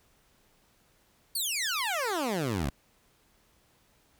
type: exponential sweep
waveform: 15% pulse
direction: down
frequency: 4661 to 61.74 Hz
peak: -22 dBFS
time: 1.35-2.7 s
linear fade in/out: 5 ms
effects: pink hiss -66 dBFS RMS until 4.19 s